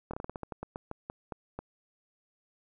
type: slowing click train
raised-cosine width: 1 ms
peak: -23 dBFS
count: 15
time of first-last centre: 0.11-1.59 s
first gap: 25 ms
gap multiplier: 1.2
effects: none